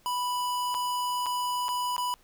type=tone with dropouts; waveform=square; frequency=987.8 Hz; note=B5; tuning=in tune; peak=-28 dBFS; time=0.06-2.14 s; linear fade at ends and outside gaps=0 ms; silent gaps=0.743-0.748 / 1.26-1.265 / 1.683-1.689 / 1.965-1.98 s; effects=pink hiss -62 dBFS RMS until 2.23 s